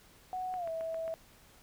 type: tone with pitch glide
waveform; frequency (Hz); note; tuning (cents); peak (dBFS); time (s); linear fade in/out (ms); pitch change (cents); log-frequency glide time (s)
sine; 740 to 651.7; F#5 to E5; 0 to -20; -34; 0.33-1.14; 0; -220; 0.56-0.69
type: click train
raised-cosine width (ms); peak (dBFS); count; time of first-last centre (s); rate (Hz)
0.5; -33; 5; 0.54-1.079; 7.42
effects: pink hiss -60 dBFS RMS until 1.62 s